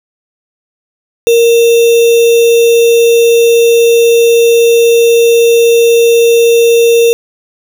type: tone with sample-and-hold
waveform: sine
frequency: 466.2 Hz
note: A#4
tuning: in tune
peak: -3 dBFS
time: 1.27-7.13 s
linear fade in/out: 0 ms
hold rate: 3150 Hz
effects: none